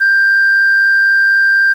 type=tone with amplitude modulation; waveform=sine; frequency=1583 Hz; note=G6; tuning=17 cents sharp; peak=-4 dBFS; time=0-1.74 s; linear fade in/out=20 ms; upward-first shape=sine; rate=104 Hz; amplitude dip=35%; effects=tanh soft clip ceiling -5 dBFS + 7-bit